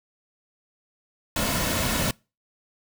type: noise with comb filter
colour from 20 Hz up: pink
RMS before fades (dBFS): -25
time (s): 1.36-2.11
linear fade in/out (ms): 2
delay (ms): 2.5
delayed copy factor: -0.5
effects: noise-tail reverb RT60 0.3 s tail -26 dB re dry